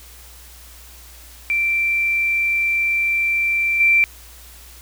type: tone with level steps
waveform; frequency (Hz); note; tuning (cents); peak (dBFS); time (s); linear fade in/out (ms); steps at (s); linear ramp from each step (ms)
sine; 2349; D7; 0; -16 / -11; 1.5-4.04; 0; 3.8; 5
effects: added 60 Hz sine -43 dBFS peak until 4.81 s + white hiss -44 dBFS RMS until 4.81 s